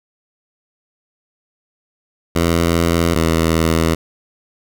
10% pulse tone pair in turn, 84.2 / 81.66 Hz, E2 / E2, +37 / -16 cents, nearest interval minor second, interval 53 cents, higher first, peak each -5 dBFS, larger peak neither, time 2.35-3.15 / 3.15-3.95 s, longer neither, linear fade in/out 10 ms, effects none

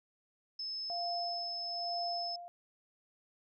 sine tone, 5220 Hz, E8, 18 cents flat, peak -37 dBFS, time 0.59-2.36 s, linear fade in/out 5 ms
sine tone with tremolo, 698.5 Hz, F5, in tune, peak -35 dBFS, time 0.9-2.48 s, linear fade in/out 0 ms, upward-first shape sine, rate 1.1 Hz, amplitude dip 70%
effects none

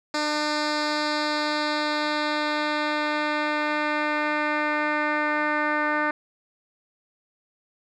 10% pulse tone with low-pass filter sweep, 300.6 Hz, D4, 40 cents sharp, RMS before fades -25 dBFS, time 0.14-6.11 s, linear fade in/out 5 ms, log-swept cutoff 5600 to 1800 Hz, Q 2, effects none

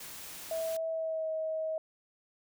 white noise, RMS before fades -45 dBFS, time 0-0.77 s, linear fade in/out 5 ms
sine tone with pitch glide, 650 to 635.2 Hz, E5 to D#5, -24 to +36 cents, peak -31 dBFS, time 0.51-1.78 s, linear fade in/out 2 ms, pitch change -40 cents, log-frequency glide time 0.88-1.3 s
effects none

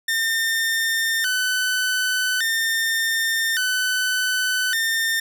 sawtooth tone with vibrato, 1652 Hz, G#6, 10 cents flat, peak -16 dBFS, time 0.08-5.2 s, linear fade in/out 5 ms, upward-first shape square, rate 0.43 Hz, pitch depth 160 cents each way, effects none

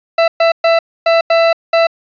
40% pulse tone bursts at uneven times, 665 Hz, E5, 15 cents sharp, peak -7 dBFS, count 6, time 0.18-0.28 / 0.4-0.52 / 0.64-0.79 / 1.06-1.21 / 1.3-1.53 / 1.73-1.87 s, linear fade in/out 5 ms, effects resampled to 11025 Hz + 8-bit

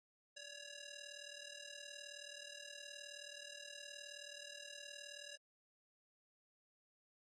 10% pulse ring-modulated tone, 1123 Hz, C#6, 22 cents sharp, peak -39 dBFS, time 0.36-5.36 s, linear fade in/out 10 ms, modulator 542 Hz, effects low-pass 10000 Hz 12 dB/octave + AAC 32 kbps

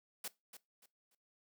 white noise with echo, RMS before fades -42 dBFS, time 0.24-0.28 s, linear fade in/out 5 ms, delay 290 ms, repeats 3, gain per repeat -11 dB, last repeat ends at 1.15 s, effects noise-tail reverb RT60 0.2 s tail -19 dB re dry + high-pass 200 Hz 12 dB/octave

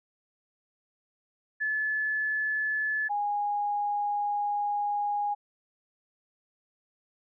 sine tone pair in turn, 1726 / 822.8 Hz, A6 / G#5, -34 / -16 cents, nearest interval octave + minor second, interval 1282 cents, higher first, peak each -26 dBFS, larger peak neither, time 1.6-3.09 / 3.09-5.35 s, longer second, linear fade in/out 20 ms, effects none

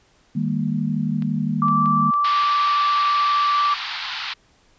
sine chord, Eb major, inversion none, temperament equal with one note detuned, 155.56 / 201 / 233.1 Hz, Eb3 / G3 / Bb3, 0 / +44 / 0 cents, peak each -24 dBFS, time 0.35-2.11 s, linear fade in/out 10 ms
clicks, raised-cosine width 0.3 ms, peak -24 dBFS, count 5, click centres 1.223 / 1.684 / 1.859 / 2.139 / 2.437 s
sine tone, 1166 Hz, D6, 13 cents flat, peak -16 dBFS, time 1.62-3.74 s, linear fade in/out 2 ms
white band-pass noise, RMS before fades -29 dBFS, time 2.24-4.34 s, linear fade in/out 10 ms, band 850 to 4500 Hz, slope 48 dB/octave
effects pink hiss -58 dBFS RMS until 4.78 s + resampled to 16000 Hz

